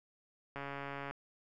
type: click train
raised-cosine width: 0.5 ms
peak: -27 dBFS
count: 78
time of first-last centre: 0.56-1.11 s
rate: 140 Hz
effects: none